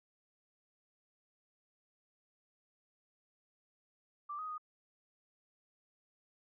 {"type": "tone with pitch steps", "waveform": "sine", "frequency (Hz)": [1174, 1253, 1237], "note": ["D6", "D#6", "D#6"], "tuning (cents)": [-1, 12, -10], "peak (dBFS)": -39, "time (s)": [4.29, 4.581], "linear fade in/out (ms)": 10, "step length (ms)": 97, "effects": []}